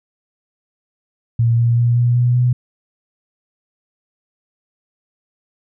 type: tone with pitch steps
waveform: sine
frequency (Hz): 116.5 / 117.92 / 119.36 / 120.82 / 122.29 / 123.78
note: A#2 / A#2 / A#2 / B2 / B2 / B2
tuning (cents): -1 / +20 / +41 / -38 / -17 / +4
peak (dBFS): -11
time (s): 1.39-2.53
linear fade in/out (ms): 5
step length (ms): 190
effects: none